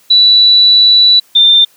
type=tone pair in turn; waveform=sine; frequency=3951 / 3588 Hz; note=B7 / A7; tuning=0 / +33 cents; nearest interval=major second; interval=167 cents; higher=first; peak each=-3 dBFS; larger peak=neither; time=0.1-1.2 / 1.35-1.65 s; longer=first; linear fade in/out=10 ms; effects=white hiss -48 dBFS RMS until 1.76 s + high-pass 150 Hz 12 dB/octave